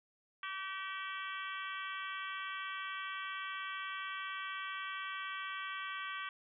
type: harmonic tone with a mistuned harmonic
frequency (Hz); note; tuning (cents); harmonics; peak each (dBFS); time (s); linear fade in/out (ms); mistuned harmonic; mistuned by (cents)
384.2; G4; -35; 3 / 4 / 5 / 6 / 7 / 8 / 9; -43 / -45 / -47 / -49 / -50 / -51 / -52; 0.43-6.29; 2; 9; -63
effects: none